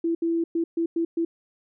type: tone bursts at uneven times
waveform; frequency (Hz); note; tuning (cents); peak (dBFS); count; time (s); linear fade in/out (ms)
sine; 333.4; E4; +20; -21; 6; 0.04-0.15 / 0.22-0.44 / 0.55-0.64 / 0.77-0.86 / 0.96-1.05 / 1.17-1.25; 5
effects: none